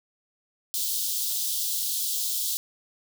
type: high-pass noise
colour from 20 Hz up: white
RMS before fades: -28 dBFS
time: 0.74-2.57 s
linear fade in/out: 0 ms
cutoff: 3300 Hz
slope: 48 dB/octave
effects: none